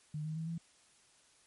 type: tone with pitch steps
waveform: sine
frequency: 151.8 / 156.52 / 161.38 / 166.4 Hz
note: D#3 / D#3 / E3 / E3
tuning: -42 / +11 / -36 / +17 cents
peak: -36 dBFS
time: 0.14-0.58 s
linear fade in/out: 5 ms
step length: 110 ms
effects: white hiss -66 dBFS RMS until 1.46 s + MP3 48 kbps